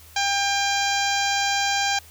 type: harmonic tone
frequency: 798 Hz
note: G5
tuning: 31 cents sharp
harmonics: 1 / 2 / 3 / 4 / 5 / 6 / 7 / 8 / 9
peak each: -24 / -27 / -29 / -30 / -31 / -32 / -32 / -33 / -34 dBFS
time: 0.16-1.99 s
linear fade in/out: 5 ms
effects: added 79 Hz sine -49 dBFS peak until 2.1 s + white hiss -49 dBFS RMS until 2.1 s